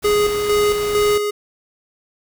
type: noise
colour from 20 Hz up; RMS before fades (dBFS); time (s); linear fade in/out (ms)
pink; -31; 0.02-1.18; 20
type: tone with tremolo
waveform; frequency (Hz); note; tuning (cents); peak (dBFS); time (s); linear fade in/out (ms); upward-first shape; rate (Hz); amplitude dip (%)
square; 415.3; G#4; 0; -14; 0.04-1.31; 10; square; 2.2; 45
effects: none